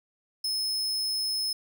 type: tone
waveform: 40% pulse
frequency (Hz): 5190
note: E8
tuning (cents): -28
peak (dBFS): -26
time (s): 0.44-1.53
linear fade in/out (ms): 5
effects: none